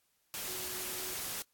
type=tone in noise; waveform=sine; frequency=368.6 Hz; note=F#4; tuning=7 cents flat; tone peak=-49 dBFS; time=0.48-1.14 s; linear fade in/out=0 ms; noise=white; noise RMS=-39 dBFS; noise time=0.34-1.42 s; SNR=-13 dB; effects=white hiss -75 dBFS RMS until 1.53 s + AAC 64 kbps